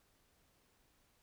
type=silence; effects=pink hiss -73 dBFS RMS until 1.22 s